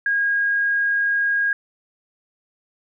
sine tone, 1633 Hz, G#6, 30 cents flat, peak -17 dBFS, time 0.06-1.53 s, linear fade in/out 2 ms, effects none

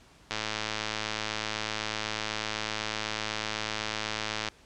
click train, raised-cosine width 0.2 ms, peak -13 dBFS, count 452, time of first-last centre 0.31-4.486 s, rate 108 Hz, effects pink hiss -57 dBFS RMS until 4.65 s + low-pass 7000 Hz 12 dB/octave

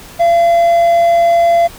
triangle tone, 682 Hz, F5, 41 cents flat, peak -5 dBFS, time 0.19-1.68 s, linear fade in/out 20 ms, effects pink hiss -35 dBFS RMS until 1.78 s

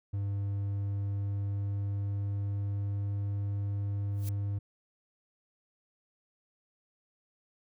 triangle tone with pitch glide, 100 to 100.75 Hz, G2 to G2, +35 to +48 cents, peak -28 dBFS, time 0.13-4.59 s, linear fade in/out 10 ms, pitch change +13 cents, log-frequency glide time 0.69-3.34 s
blue noise with exponential growth, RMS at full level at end -41 dBFS, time 4.12-4.29 s, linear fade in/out 2 ms, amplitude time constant 35 ms
effects none

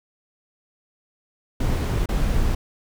brown noise with dropouts, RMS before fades -21 dBFS, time 1.6-2.55 s, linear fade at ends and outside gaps 5 ms, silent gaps 2.059-2.088 s, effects none

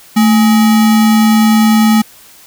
sine tone with sample-and-hold, 220 Hz, A3, in tune, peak -5 dBFS, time 0.16-2.02 s, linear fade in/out 10 ms, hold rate 1050 Hz, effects white hiss -40 dBFS RMS until 2.46 s

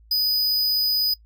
square tone, 4978 Hz, D#8, in tune, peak -19 dBFS, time 0.11-1.14 s, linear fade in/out 5 ms, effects noise-tail reverb RT60 0.1 s tail -23 dB re dry + added 55 Hz sine -49 dBFS peak until 1.25 s

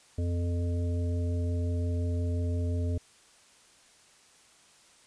harmonic tone with a mistuned harmonic, 87 Hz, F2, 6 cents flat, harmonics 1 / 3 / 5 / 7, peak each -27 / -37 / -41 / -44 dBFS, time 0.18-2.98 s, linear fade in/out 5 ms, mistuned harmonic 3, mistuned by -38 cents, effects white hiss -59 dBFS RMS until 5.06 s + resampled to 22050 Hz

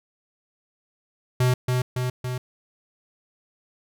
square tone with echo, 126 Hz, B2, 35 cents sharp, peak -18 dBFS, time 1.4-1.54 s, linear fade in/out 5 ms, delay 280 ms, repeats 3, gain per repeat -3 dB, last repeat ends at 2.38 s, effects none

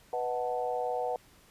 sine chord, B dominant seventh, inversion none, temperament equal, 493.9 / 622.3 / 740 / 880 Hz, B4 / D#5 / F#5 / A5, 0 / 0 / 0 / 0 cents, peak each -33 / -38 / -33 / -39 dBFS, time 0.13-1.16 s, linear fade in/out 2 ms, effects pink hiss -60 dBFS RMS until 1.5 s + resampled to 32000 Hz

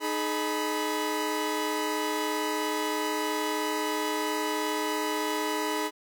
sawtooth tone cluster, 308 / 423.7 / 987 Hz, D#4 / G#4 / B5, -17 / +35 / -1 cents, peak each -28 dBFS, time 0-5.91 s, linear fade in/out 50 ms, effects none

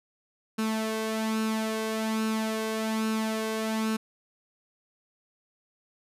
sawtooth tone with flanger, 220 Hz, A3, in tune, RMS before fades -29 dBFS, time 0.58-3.97 s, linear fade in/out 10 ms, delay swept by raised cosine 0.73 to 1.93 ms, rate 1.2 Hz, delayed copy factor +0.55, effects resampled to 32000 Hz

